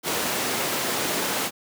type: high-pass noise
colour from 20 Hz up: pink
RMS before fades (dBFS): -26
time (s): 0.03-1.51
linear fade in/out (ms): 50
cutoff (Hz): 250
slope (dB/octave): 12
effects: none